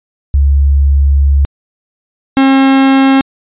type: tone pair in turn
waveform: sine / 45% pulse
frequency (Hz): 69.9 / 269.1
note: C#2 / C4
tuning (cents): +15 / +49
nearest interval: octave + major seventh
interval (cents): 2334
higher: second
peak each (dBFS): -5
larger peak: neither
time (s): 0.34-1.45 / 2.37-3.21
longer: first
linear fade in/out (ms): 0
effects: resampled to 8000 Hz